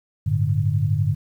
sine chord, G suspended second, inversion none, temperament equal, 98 / 110 / 146.83 Hz, G2 / A2 / D3, 0 / 0 / 0 cents, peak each -22 dBFS, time 0.26-1.15 s, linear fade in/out 10 ms, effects 9-bit

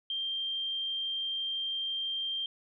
sine tone, 3173 Hz, G7, 20 cents sharp, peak -31 dBFS, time 0.1-2.46 s, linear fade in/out 2 ms, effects none

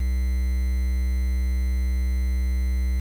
triangle tone with quantisation, 63 Hz, B1, 35 cents sharp, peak -18 dBFS, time 0-3 s, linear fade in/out 5 ms, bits 7, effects none

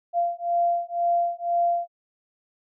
sine beating tone pair, 690 / 692 Hz, F5 / F5, -21 / -16 cents, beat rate 2 Hz, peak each -24 dBFS, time 0.13-1.88 s, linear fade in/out 50 ms, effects none

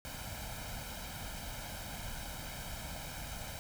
pink noise with comb filter, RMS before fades -43 dBFS, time 0.05-3.59 s, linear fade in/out 0 ms, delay 1.3 ms, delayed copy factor +0.7, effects none

